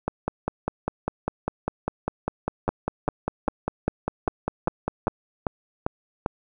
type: two click trains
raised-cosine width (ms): 1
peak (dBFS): -10 / -9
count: 26 / 10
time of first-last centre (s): 0.08-5.08 / 2.69-6.261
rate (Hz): 5 / 2.52
effects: none